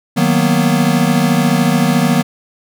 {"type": "chord", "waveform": "square", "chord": "B major seventh", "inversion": "first", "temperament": "equal", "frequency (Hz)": [155.56, 185, 233.1, 246.9], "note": ["D#3", "F#3", "A#3", "B3"], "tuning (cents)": [0, 0, 0, 0], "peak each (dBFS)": -17, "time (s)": [0.16, 2.23], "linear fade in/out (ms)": 20, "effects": []}